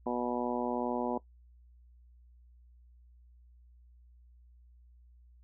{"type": "harmonic tone", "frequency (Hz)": 122.2, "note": "B2", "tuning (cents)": -18, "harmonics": [2, 3, 4, 5, 6, 7, 8], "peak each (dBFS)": [-35, -37, -38, -39, -40, -40, -41], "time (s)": [0.06, 1.18], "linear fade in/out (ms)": 5, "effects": ["noise-tail reverb RT60 0.1 s tail -18 dB re dry", "added 60 Hz sine -56 dBFS peak until 5.43 s"]}